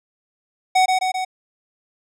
square tone with echo, 747 Hz, F#5, 16 cents sharp, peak -13 dBFS, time 0.75-0.86 s, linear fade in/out 10 ms, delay 130 ms, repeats 3, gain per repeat -3 dB, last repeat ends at 1.25 s, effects low-pass 8000 Hz 12 dB/octave

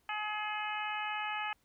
harmonic tone, 423.4 Hz, G#4, 33 cents sharp, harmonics 2 / 3 / 4 / 5 / 6 / 7, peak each -38 / -41 / -42 / -44 / -41 / -45 dBFS, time 0.09-1.53 s, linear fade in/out 2 ms, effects pink hiss -73 dBFS RMS until 1.64 s

